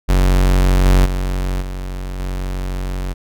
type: tone with level steps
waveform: 45% pulse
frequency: 46.25 Hz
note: F#1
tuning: in tune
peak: -10 / -8 / -17 / -23 / -20 dBFS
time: 0.08-3.14 s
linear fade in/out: 20 ms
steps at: 0.85 / 1.05 / 1.61 / 2.19 s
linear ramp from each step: 10 ms
effects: none